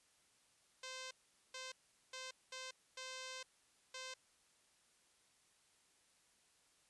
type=tone bursts at uneven times; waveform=5% pulse; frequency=518 Hz; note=C5; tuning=17 cents flat; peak=-35 dBFS; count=6; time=0.83-1.11 / 1.54-1.72 / 2.13-2.31 / 2.52-2.71 / 2.97-3.43 / 3.94-4.14 s; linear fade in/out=5 ms; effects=white hiss -73 dBFS RMS until 6.89 s + resampled to 24000 Hz